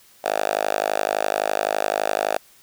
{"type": "tone with high-pass filter", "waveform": "5% pulse", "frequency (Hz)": 51.8, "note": "G#1", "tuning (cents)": -4, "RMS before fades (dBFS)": -23, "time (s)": [0.24, 2.38], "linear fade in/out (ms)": 5, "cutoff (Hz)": 680, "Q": 3.2, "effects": ["white hiss -53 dBFS RMS until 2.62 s"]}